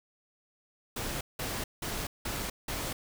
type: noise bursts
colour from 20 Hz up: pink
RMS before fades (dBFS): -35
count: 5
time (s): 0.96-2.93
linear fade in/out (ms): 5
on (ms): 250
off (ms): 180
effects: none